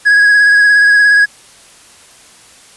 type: tone with vibrato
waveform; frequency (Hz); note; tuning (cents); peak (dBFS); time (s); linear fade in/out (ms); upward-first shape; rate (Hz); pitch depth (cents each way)
triangle; 1661.2; G#6; 0; -3; 0.05-1.26; 20; triangle; 17; 27
effects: white hiss -41 dBFS RMS until 2.76 s + resampled to 24000 Hz